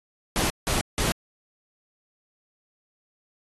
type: noise bursts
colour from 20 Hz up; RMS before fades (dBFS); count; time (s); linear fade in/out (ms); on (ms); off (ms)
pink; -25; 3; 0.36-1.12; 0; 140; 170
effects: AAC 32 kbps